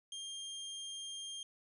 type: tone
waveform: sawtooth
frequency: 3202 Hz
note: G7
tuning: 36 cents sharp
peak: -39 dBFS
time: 0.12-1.43 s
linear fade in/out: 2 ms
effects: resampled to 24000 Hz